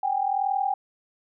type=tone pair together; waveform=sine; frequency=770.9 / 812 Hz; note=G5 / G#5; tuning=-29 / -39 cents; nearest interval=minor second; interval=90 cents; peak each=-25 dBFS; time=0.03-0.74 s; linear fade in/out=5 ms; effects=none